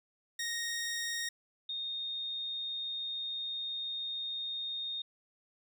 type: tone pair in turn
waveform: 15% pulse / sine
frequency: 1864.7 / 3687 Hz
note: A#6 / A#7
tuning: 0 / -20 cents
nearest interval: octave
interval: 1180 cents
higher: second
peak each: -28 / -35 dBFS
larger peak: first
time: 0.39-1.29 / 1.69-5.02 s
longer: second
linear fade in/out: 5 ms
effects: none